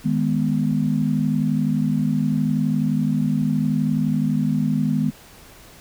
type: chord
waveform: sine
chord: G# minor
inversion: second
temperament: equal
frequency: 155.56 / 207.7 / 246.9 Hz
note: D#3 / G#3 / B3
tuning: 0 / 0 / 0 cents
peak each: -22 dBFS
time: 0.04-5.11 s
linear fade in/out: 20 ms
effects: pink hiss -46 dBFS RMS until 5.8 s